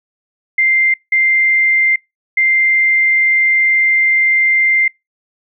sine tone bursts at uneven times, 2093 Hz, C7, in tune, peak -9 dBFS, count 3, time 0.58-0.94 / 1.12-1.96 / 2.37-4.88 s, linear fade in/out 5 ms, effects noise-tail reverb RT60 0.2 s tail -25 dB re dry

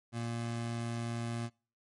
25% pulse tone, 117 Hz, A#2, 7 cents sharp, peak -31 dBFS, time 0.12-1.5 s, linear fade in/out 50 ms, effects noise-tail reverb RT60 0.4 s tail -26 dB re dry + MP3 48 kbps

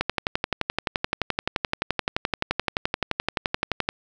click train, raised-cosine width 0.3 ms, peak -6 dBFS, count 46, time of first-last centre 0.01-3.889 s, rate 11.6 Hz, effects none

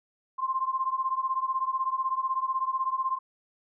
sine beating tone pair, 1046.5 / 1062.5 Hz, C6 / C6, 0 / +26 cents, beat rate 16 Hz, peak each -28 / -30 dBFS, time 0.38-3.19 s, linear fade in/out 20 ms, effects none

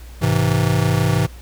square chord, Ab augmented, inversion none, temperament just, 103.83 / 129.78 / 162.23 Hz, Ab2 / C3 / E3, 0 / -14 / -27 cents, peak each -20 dBFS, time 0.21-1.27 s, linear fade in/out 20 ms, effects added 60 Hz sine -35 dBFS peak until 1.41 s + pink hiss -46 dBFS RMS until 1.41 s

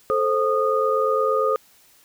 sine tone cluster, 437.3 / 526 / 1231 Hz, A4 / C5 / D#6, -11 / +9 / -19 cents, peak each -22 dBFS, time 0.1-1.56 s, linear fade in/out 0 ms, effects white hiss -55 dBFS RMS until 2.04 s

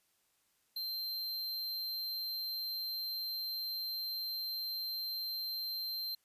square tone, 4139 Hz, C8, 20 cents flat, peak -37 dBFS, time 0.76-6.15 s, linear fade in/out 5 ms, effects white hiss -75 dBFS RMS until 6.24 s + resampled to 32000 Hz

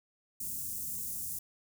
white band-stop noise, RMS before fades -38 dBFS, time 0.4-1.39 s, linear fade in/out 5 ms, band 240 to 7200 Hz, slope 24 dB/octave, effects none

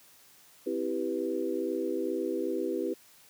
sine chord, C major seventh, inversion none, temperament equal, 261.6 / 329.6 / 392 / 493.9 Hz, C4 / E4 / G4 / B4, 0 / 0 / 0 / 0 cents, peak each -37 / -33 / -33 / -35 dBFS, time 0.66-2.94 s, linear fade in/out 10 ms, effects white hiss -58 dBFS RMS until 3.29 s + high-pass 80 Hz 12 dB/octave

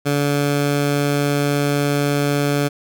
15% pulse tone, 143.7 Hz, D3, 37 cents flat, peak -10 dBFS, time 0.05-2.69 s, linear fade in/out 20 ms, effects none

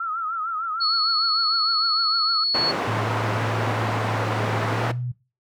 sine tone with vibrato, 1311 Hz, E6, 10 cents flat, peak -24 dBFS, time 0-2.44 s, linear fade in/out 5 ms, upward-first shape triangle, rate 6.6 Hz, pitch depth 110 cents each way
sine tone, 4384 Hz, C#8, 20 cents flat, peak -20 dBFS, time 0.8-2.72 s, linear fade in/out 20 ms
white band-pass noise, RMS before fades -26 dBFS, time 2.54-4.92 s, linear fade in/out 10 ms, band 140 to 1200 Hz, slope 12 dB/octave
sine tone with pitch glide, 110 to 123.47 Hz, A2 to B2, 0 to 0 cents, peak -25 dBFS, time 2.87-5.12 s, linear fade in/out 10 ms, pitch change +200 cents, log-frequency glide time 4.71-4.98 s
effects noise-tail reverb RT60 0.3 s tail -18 dB re dry

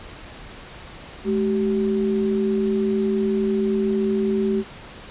sine tone pair together, 213.4 / 384.7 Hz, G#3 / G4, +47 / -33 cents, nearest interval minor seventh, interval 1020 cents, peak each -21 / -21 dBFS, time 1.24-4.64 s, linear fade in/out 50 ms, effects pink hiss -40 dBFS RMS until 5.1 s + resampled to 8000 Hz

